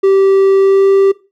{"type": "tone with pitch glide", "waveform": "triangle", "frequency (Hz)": [388.7, 391.2], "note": ["G4", "G4"], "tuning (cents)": [-15, -4], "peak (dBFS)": -4, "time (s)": [0.03, 1.12], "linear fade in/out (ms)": 10, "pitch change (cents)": 11, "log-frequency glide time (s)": [0.58, 0.89], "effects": ["noise-tail reverb RT60 0.3 s tail -20 dB re dry"]}